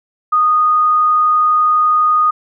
sine tone, 1236 Hz, D#6, 12 cents flat, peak -9 dBFS, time 0.32-2.31 s, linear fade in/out 10 ms, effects none

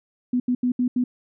sine tone bursts at uneven times, 248 Hz, B3, 7 cents sharp, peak -18 dBFS, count 5, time 0.33-0.4 / 0.48-0.55 / 0.63-0.72 / 0.79-0.88 / 0.96-1.04 s, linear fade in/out 5 ms, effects none

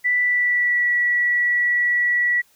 sine tone with pitch glide, 1975 to 1942.2 Hz, B6 to B6, 0 to -29 cents, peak -16 dBFS, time 0.04-2.42 s, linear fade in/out 20 ms, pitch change -29 cents, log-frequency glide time 0.2-0.9 s, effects white hiss -58 dBFS RMS until 2.55 s

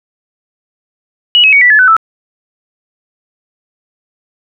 sine tone with pitch steps, 2926 / 2562 / 2243 / 1964.2 / 1719.8 / 1505.9 / 1318.5 Hz, F#7 / E7 / C#7 / B6 / A6 / F#6 / E6, -20 / -50 / +20 / -10 / -40 / +30 / 0 cents, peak -3 dBFS, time 1.35-1.966 s, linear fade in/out 0 ms, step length 88 ms, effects none

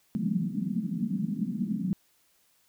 white band-pass noise, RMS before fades -30 dBFS, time 0.15-1.93 s, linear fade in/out 0 ms, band 170 to 230 Hz, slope 48 dB/octave, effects white hiss -67 dBFS RMS until 2.68 s

